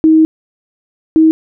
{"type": "tone pair in turn", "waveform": "sine", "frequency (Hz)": [316.9, 318.4], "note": ["D#4", "D#4"], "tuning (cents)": [32, 40], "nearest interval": "unison", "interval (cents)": 8, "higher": "second", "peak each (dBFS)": -4, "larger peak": "neither", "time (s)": [[0.04, 0.25], [1.16, 1.31]], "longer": "first", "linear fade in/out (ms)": 0, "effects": []}